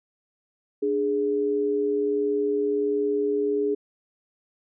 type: tone pair together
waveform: sine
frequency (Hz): 293.9 / 415.3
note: D4 / G#4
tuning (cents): +1 / 0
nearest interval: tritone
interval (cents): 599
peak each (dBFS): -28 / -22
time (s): 0.82-3.75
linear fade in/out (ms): 10
effects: none